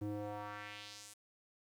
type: tone with band-pass filter sweep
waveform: square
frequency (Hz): 103.83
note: G#2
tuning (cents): 0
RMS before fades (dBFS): -45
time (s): 0.01-1.14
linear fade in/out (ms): 10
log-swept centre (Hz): 250 to 9500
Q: 1.7
effects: 11-bit